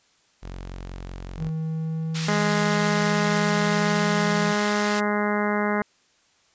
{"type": "tone", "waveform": "sawtooth", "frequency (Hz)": 45.31, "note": "F#1", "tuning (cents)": -36, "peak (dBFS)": -30, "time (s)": [0.42, 1.5], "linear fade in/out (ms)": 20}
{"type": "tone with pitch glide", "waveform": "triangle", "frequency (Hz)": [159, 167.68], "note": ["D#3", "E3"], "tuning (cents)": [38, 30], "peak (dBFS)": -23, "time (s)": [1.37, 4.55], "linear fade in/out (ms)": 50, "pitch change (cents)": 92, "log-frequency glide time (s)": [1.47, 4.37]}
{"type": "band-pass noise", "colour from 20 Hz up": "white", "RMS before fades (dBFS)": -33, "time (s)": [2.14, 5.01], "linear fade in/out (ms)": 20, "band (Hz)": [1400, 5600], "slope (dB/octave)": 12}
{"type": "harmonic tone", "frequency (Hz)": 207.7, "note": "G#3", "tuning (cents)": 0, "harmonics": [1, 2, 3, 4, 5, 6, 7, 8, 9, 10], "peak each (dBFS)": [-25, -28, -30, -31, -32, -33, -33, -34, -35, -35], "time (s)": [2.28, 5.82], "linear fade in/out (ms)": 2}
{"effects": ["white hiss -62 dBFS RMS until 6.54 s", "resampled to 16000 Hz"]}